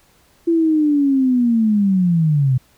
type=linear sweep; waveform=sine; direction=down; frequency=338.7 to 125.1 Hz; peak=-12 dBFS; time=0.47-2.58 s; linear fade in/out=10 ms; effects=pink hiss -55 dBFS RMS until 2.77 s